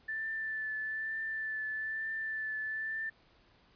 sine tone with vibrato, 1760 Hz, A6, in tune, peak -34 dBFS, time 0.08-3.1 s, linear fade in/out 10 ms, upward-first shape triangle, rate 1.1 Hz, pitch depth 22 cents each way, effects pink hiss -65 dBFS RMS until 3.75 s + resampled to 11025 Hz

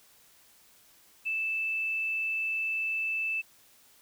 sine tone, 2637 Hz, E7, in tune, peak -28 dBFS, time 1.25-3.42 s, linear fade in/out 20 ms, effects white hiss -60 dBFS RMS until 4.01 s

